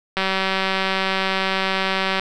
click train, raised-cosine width 0.3 ms, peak -5 dBFS, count 388, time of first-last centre 0.17-2.196 s, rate 191 Hz, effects none

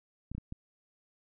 clicks, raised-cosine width 5 ms, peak -27 dBFS, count 4, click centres 0.316 / 0.35 / 0.381 / 0.524 s, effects none

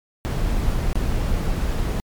brown noise with dropouts, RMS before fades -21 dBFS, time 0.25-2 s, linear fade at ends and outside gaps 0 ms, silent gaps 0.93-0.956 s, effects MP3 96 kbps

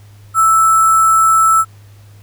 sine tone with sample-and-hold, 1318.5 Hz, E6, in tune, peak -7 dBFS, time 0.34-1.65 s, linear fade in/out 50 ms, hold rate 8820 Hz, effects added 102 Hz sine -38 dBFS peak until 2.22 s + pink hiss -50 dBFS RMS until 2.22 s

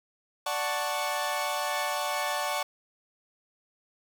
sawtooth chord, D major seventh, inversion none, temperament equal, 587.3 / 740 / 880 / 1108.7 Hz, D5 / F#5 / A5 / C#6, 0 / 0 / 0 / 0 cents, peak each -30 dBFS, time 0.46-2.63 s, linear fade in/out 5 ms, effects none

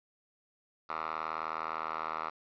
5% pulse tone with band-pass filter, 79.7 Hz, D#2, 42 cents sharp, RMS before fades -37 dBFS, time 0.89-2.3 s, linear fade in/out 10 ms, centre 1300 Hz, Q 5.8, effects resampled to 11025 Hz + 9-bit

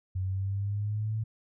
sine exponential sweep, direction up, 92.5 to 111.1 Hz, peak -28 dBFS, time 0.15-1.24 s, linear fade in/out 10 ms, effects none

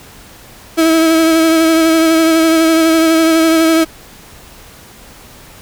35% pulse tone with vibrato, 324 Hz, E4, 30 cents flat, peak -6 dBFS, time 0.77-3.85 s, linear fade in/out 20 ms, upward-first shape sine, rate 12 Hz, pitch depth 26 cents each way, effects pink hiss -38 dBFS RMS until 5.61 s

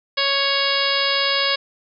harmonic tone with a mistuned harmonic, 554.4 Hz, C#5, in tune, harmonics 1 / 2 / 3 / 4 / 5 / 6 / 7 / 8 / 9, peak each -26 / -26 / -26 / -26 / -26 / -26 / -26 / -26 / -26 dBFS, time 0.17-1.56 s, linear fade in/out 10 ms, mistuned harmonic 5, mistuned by +23 cents, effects none

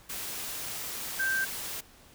sine tone in noise, 1568 Hz, G6, in tune, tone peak -26 dBFS, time 1.19-1.45 s, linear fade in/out 10 ms, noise white, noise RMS -37 dBFS, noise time 0.09-1.81 s, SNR +8 dB, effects pink hiss -56 dBFS RMS until 2.14 s

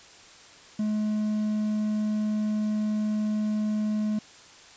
triangle tone with quantisation, 212.9 Hz, G#3, 43 cents sharp, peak -22 dBFS, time 0.79-4.19 s, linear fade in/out 5 ms, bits 8, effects white hiss -50 dBFS RMS until 4.76 s + resampled to 16000 Hz

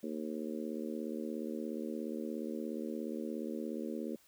harmonic tone, 77 Hz, D#2, 17 cents flat, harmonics 3 / 4 / 5 / 6 / 7, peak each -40 / -42 / -44 / -46 / -47 dBFS, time 0.03-4.16 s, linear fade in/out 5 ms, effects white hiss -66 dBFS RMS until 4.27 s

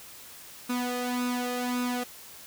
sawtooth tone with flanger, 246.9 Hz, B3, in tune, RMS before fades -30 dBFS, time 0.69-2.04 s, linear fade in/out 10 ms, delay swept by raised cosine 0.78 to 1.63 ms, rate 1.8 Hz, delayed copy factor +0.7, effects white hiss -47 dBFS RMS until 2.46 s

